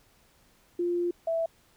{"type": "tone pair in turn", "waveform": "sine", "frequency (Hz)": [349.2, 659.2], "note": ["F4", "E5"], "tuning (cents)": [0, 0], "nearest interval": "major seventh", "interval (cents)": 1100, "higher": "second", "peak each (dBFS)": -25, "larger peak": "neither", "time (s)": [[0.79, 1.11], [1.27, 1.46]], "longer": "first", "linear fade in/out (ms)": 5, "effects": ["pink hiss -63 dBFS RMS until 1.76 s"]}